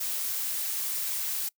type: noise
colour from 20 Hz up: blue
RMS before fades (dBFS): -31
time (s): 0-1.49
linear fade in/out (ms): 10
effects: noise-tail reverb RT60 0.1 s tail -24 dB re dry